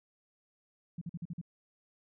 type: tone bursts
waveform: sine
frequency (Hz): 169.7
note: F3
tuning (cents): -49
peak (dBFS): -36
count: 6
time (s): 0.98-1.414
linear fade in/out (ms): 5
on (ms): 34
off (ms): 46
effects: none